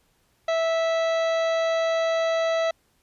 harmonic tone, 656 Hz, E5, 9 cents flat, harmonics 1 / 2 / 3 / 4 / 5 / 6 / 7 / 9 / 10, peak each -21 / -32 / -33 / -40 / -41 / -38 / -49 / -48 / -51 dBFS, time 0.48-2.71 s, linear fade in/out 5 ms, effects pink hiss -66 dBFS RMS until 3.02 s + resampled to 32000 Hz

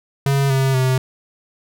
square tone with pitch steps, 138.4 / 133.99 / 129.73 Hz, C#3 / C3 / C3, -2 / +42 / -14 cents, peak -15 dBFS, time 0.26-0.98 s, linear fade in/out 2 ms, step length 240 ms, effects none

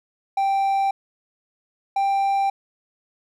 triangle tone pair in turn, 784 / 788 Hz, G5 / G5, 0 / +9 cents, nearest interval unison, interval 9 cents, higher second, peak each -16 dBFS, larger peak neither, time 0.37-0.91 / 1.96-2.5 s, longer neither, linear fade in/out 5 ms, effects none

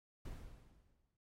brown noise with exponential decay, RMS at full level -44 dBFS, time 0.25-1.17 s, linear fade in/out 5 ms, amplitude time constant 200 ms, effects MP3 64 kbps

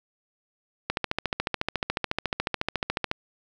click train, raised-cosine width 0.3 ms, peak -9 dBFS, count 32, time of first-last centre 0.9-3.114 s, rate 14 Hz, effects none

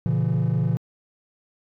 triangle chord, A# diminished, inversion none, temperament just, 116.54 / 139.85 / 167.82 Hz, A#2 / C#3 / E3, 0 / +16 / +31 cents, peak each -21 dBFS, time 0.06-0.77 s, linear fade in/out 0 ms, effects tanh soft clip ceiling -13 dBFS

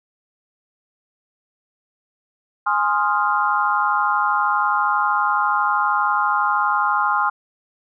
sine chord, F minor seventh, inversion first, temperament equal, 830.6 / 1046.5 / 1244.5 / 1396.9 Hz, Ab5 / C6 / Eb6 / F6, 0 / 0 / 0 / 0 cents, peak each -22 / -21 / -22 / -22 dBFS, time 2.66-7.3 s, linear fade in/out 10 ms, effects none

